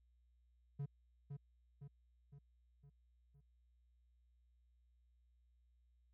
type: tone with echo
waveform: triangle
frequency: 141.3 Hz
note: C#3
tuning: 34 cents sharp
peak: -38 dBFS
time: 0.79-0.86 s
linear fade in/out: 10 ms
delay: 510 ms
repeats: 5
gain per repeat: -5 dB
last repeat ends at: 3.41 s
effects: added 60 Hz sine -70 dBFS peak until 6.13 s